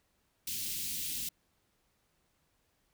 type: band-stop noise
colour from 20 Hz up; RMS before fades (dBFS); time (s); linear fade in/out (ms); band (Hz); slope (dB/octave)
white; -37; 0.47-1.29; 5; 300 to 2600; 24
effects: pink hiss -75 dBFS RMS until 2.93 s